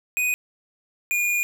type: tone pair in turn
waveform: square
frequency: 2489 / 2432 Hz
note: D#7 / D#7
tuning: 0 / -40 cents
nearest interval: unison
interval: 40 cents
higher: first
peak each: -21 dBFS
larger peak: neither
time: 0.17-0.34 / 1.11-1.43 s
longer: second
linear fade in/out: 0 ms
effects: none